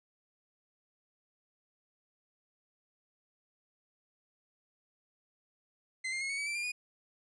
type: tone with pitch steps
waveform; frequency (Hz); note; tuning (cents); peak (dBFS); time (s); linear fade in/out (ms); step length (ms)
40% pulse; 2060 / 2113 / 2167 / 2223 / 2280 / 2339 / 2399 / 2461; C7 / C7 / C#7 / C#7 / C#7 / D7 / D7 / D#7; -28 / +16 / -40 / +4 / +48 / -8 / +36 / -20; -33; 6.04-6.72; 10; 85
effects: resampled to 22050 Hz